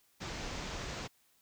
pink low-pass noise, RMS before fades -41 dBFS, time 0.2-1.08 s, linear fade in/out 20 ms, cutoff 7100 Hz, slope 48 dB/octave, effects white hiss -70 dBFS RMS until 1.41 s

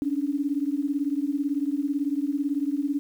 sine beating tone pair, 277.8 / 295.8 Hz, C#4 / D4, +4 / +13 cents, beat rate 18 Hz, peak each -26 / -27 dBFS, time 0.02-2.99 s, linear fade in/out 0 ms, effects 9-bit

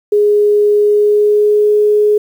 sine tone with pitch glide, 415.3 to 419.6 Hz, G#4 to G#4, 0 to +18 cents, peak -7 dBFS, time 0.12-2.18 s, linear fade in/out 5 ms, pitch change +18 cents, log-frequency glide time 0.76-1.69 s, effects 7-bit

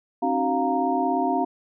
sine tone cluster, 268 / 304.8 / 374.4 / 703 / 929 Hz, C4 / D#4 / F#4 / F5 / A#5, +42 / -36 / +20 / +11 / -6 cents, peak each -26 / -30 / -29 / -24 / -27 dBFS, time 0.22-1.45 s, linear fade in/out 10 ms, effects none

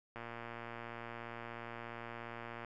click train, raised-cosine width 0.5 ms, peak -30 dBFS, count 292, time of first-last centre 0.16-2.647 s, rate 117 Hz, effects none

